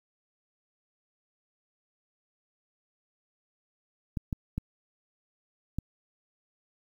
clicks, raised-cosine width 5 ms, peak -18 dBFS, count 4, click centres 4.172 / 4.328 / 4.58 / 5.786 s, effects 9-bit

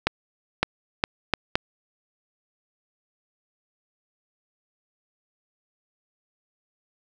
accelerating click train, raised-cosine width 0.3 ms, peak -3 dBFS, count 5, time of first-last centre 0.07-1.555 s, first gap 560 ms, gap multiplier 0.73, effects none

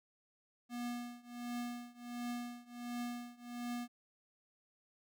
square tone with tremolo, 241.3 Hz, B3, 40 cents flat, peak -38 dBFS, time 0.69-3.88 s, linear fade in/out 50 ms, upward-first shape triangle, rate 1.4 Hz, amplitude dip 95%, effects none

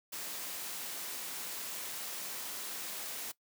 white noise, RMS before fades -41 dBFS, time 0.12-3.32 s, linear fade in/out 10 ms, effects noise-tail reverb RT60 0.1 s tail -19 dB re dry + high-pass 200 Hz 12 dB/octave

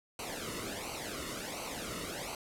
pink noise with flanger, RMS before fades -40 dBFS, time 0.19-2.35 s, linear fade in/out 2 ms, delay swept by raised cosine 0.57 to 1.26 ms, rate 1.4 Hz, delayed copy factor -0.75, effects low-pass 12000 Hz 12 dB/octave

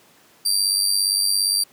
25% pulse tone with amplitude modulation, 4699 Hz, D8, in tune, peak -10 dBFS, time 0.45-1.64 s, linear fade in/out 10 ms, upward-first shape sine, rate 97.4 Hz, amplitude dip 65%, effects pink hiss -53 dBFS RMS until 1.72 s + high-pass 200 Hz 12 dB/octave

